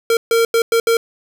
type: tone bursts at uneven times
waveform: square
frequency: 459.7 Hz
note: A#4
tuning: 24 cents flat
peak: -12 dBFS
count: 5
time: 0.1-0.17 / 0.31-0.45 / 0.54-0.62 / 0.72-0.8 / 0.87-0.97 s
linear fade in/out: 2 ms
effects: none